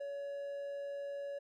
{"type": "tone with amplitude modulation", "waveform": "triangle", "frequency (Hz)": 564, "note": "C#5", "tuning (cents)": 30, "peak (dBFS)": -36, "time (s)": [0, 1.39], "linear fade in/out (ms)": 10, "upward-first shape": "sine", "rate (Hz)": 120, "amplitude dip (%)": 25, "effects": []}